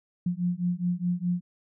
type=beating tone pair; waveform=sine; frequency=174.61 / 179.41 Hz; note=F3 / F3; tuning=0 / +47 cents; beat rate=4.8 Hz; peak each=-28 dBFS; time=0.26-1.41 s; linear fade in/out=5 ms; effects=none